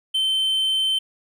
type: tone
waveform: triangle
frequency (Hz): 3091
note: G7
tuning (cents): -25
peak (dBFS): -17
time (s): 0.14-0.99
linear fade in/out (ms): 10
effects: none